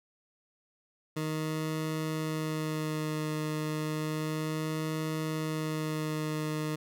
20% pulse tone with vibrato, 155.56 Hz, D#3, in tune, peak -26 dBFS, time 1.16-6.76 s, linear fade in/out 10 ms, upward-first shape sine, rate 0.32 Hz, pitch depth 18 cents each way, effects none

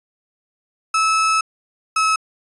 35% pulse tone pair in turn, 1302 / 1292.3 Hz, E6 / E6, -22 / -35 cents, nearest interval unison, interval 13 cents, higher first, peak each -13 dBFS, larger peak neither, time 0.94-1.41 / 1.96-2.16 s, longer first, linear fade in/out 5 ms, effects resampled to 24000 Hz

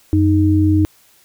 sine tone pair together, 92.22 / 310.2 Hz, F#2 / D#4, -5 / -5 cents, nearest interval octave + major sixth, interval 2100 cents, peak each -13 dBFS, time 0.13-0.85 s, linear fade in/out 0 ms, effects white hiss -52 dBFS RMS until 1.24 s

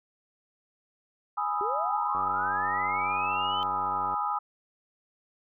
sine chord, E major seventh, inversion first, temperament equal, 830.6 / 987.8 / 1244.5 / 1318.5 Hz, G#5 / B5 / D#6 / E6, 0 / 0 / 0 / 0 cents, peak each -31 / -34 / -30 / -36 dBFS, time 1.37-4.39 s, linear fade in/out 10 ms
sine linear sweep, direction up, 380 to 3089 Hz, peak -32 dBFS, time 1.61-3.63 s, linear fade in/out 0 ms
click train, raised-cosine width 1 ms, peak -27 dBFS, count 190, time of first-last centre 2.15-4.142 s, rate 94.9 Hz
effects none

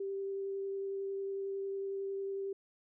sine tone with vibrato, 392 Hz, G4, in tune, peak -35 dBFS, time 0-2.53 s, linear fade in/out 5 ms, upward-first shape sine, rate 11 Hz, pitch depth 8 cents each way, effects none

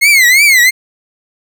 40% pulse tone with vibrato, 2123 Hz, C7, 25 cents sharp, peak -4 dBFS, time 0.01-0.71 s, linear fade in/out 20 ms, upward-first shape triangle, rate 2.9 Hz, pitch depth 200 cents each way, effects none

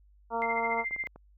harmonic tone, 230.3 Hz, A#3, 21 cents flat, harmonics 1 / 2 / 3 / 4 / 5 / 6, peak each -41 / -35 / -34 / -31 / -39 / -42 dBFS, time 0.3-0.85 s, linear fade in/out 50 ms
sine tone with tremolo, 2093 Hz, C7, in tune, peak -28 dBFS, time 0.42-1.07 s, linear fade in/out 0 ms, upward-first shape sine, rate 14 Hz, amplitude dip 80%
clicks, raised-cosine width 1 ms, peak -34 dBFS, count 5, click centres 0.91 / 0.963 / 1.039 / 1.072 / 1.16 s
effects added 50 Hz sine -57 dBFS peak until 1.37 s

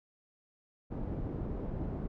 pink low-pass noise, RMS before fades -37 dBFS, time 0.9-2.08 s, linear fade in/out 20 ms, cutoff 450 Hz, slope 12 dB/octave, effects none

